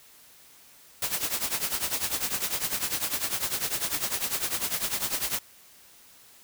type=noise with tremolo; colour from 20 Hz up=white; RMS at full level=-26 dBFS; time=1.02-5.39 s; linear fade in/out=2 ms; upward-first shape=triangle; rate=10 Hz; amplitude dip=85%; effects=white hiss -54 dBFS RMS until 6.43 s